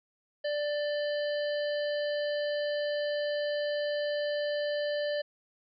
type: harmonic tone with a mistuned harmonic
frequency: 588 Hz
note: D5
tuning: 2 cents sharp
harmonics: 1 / 3 / 5 / 7 / 8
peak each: -29 / -39 / -43 / -46 / -47 dBFS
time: 0.44-5.22 s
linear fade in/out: 10 ms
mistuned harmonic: 5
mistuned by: +57 cents
effects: none